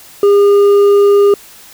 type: tone with hard clipping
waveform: sine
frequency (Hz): 404.6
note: G#4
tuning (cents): -45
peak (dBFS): -6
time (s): 0.23-1.34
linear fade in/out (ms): 2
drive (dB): 4
effects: white hiss -38 dBFS RMS until 1.73 s